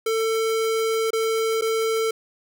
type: tone with dropouts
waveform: square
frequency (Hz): 446.6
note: A4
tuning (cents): +26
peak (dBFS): -21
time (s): 0.06-2.11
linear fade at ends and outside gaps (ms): 5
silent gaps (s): 1.106-1.131 / 1.612-1.62
effects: none